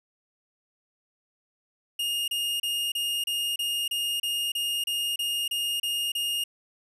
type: tone bursts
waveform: 45% pulse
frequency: 2842 Hz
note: F7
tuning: 30 cents sharp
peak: -26 dBFS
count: 14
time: 1.99-6.44 s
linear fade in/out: 5 ms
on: 290 ms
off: 30 ms
effects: resampled to 32000 Hz